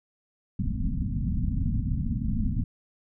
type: low-pass noise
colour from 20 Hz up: pink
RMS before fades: -27 dBFS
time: 0.59-2.64 s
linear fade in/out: 5 ms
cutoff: 260 Hz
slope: 96 dB/octave
effects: none